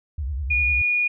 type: tone with vibrato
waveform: sine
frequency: 69.3 Hz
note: C#2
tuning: in tune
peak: -24 dBFS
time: 0.18-0.82 s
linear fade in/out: 5 ms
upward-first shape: sine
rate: 10 Hz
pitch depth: 220 cents each way
type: tone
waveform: sine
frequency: 2445 Hz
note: D#7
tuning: 31 cents flat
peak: -18 dBFS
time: 0.5-1.08 s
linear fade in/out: 10 ms
effects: none